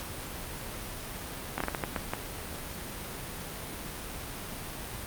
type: slowing click train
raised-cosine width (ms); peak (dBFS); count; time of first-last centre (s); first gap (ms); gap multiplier
0.5; -14; 8; 1.58-2.135; 24; 1.39
effects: pink hiss -39 dBFS RMS until 5.06 s + Opus 48 kbps